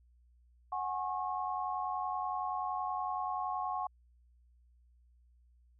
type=chord; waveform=sine; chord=F# suspended second; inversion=none; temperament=equal with one note detuned; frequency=740 / 830.6 / 1087.8 Hz; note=F#5 / G#5 / C#6; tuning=0 / 0 / -33 cents; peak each=-37 / -39 / -37 dBFS; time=0.72-3.87 s; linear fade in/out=5 ms; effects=added 60 Hz sine -62 dBFS peak until 5.79 s